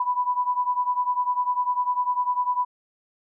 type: beating tone pair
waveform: sine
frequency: 987.8 / 997.8 Hz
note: B5 / B5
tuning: 0 / +17 cents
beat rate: 10 Hz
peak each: -23 / -26 dBFS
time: 0-2.65 s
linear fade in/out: 5 ms
effects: none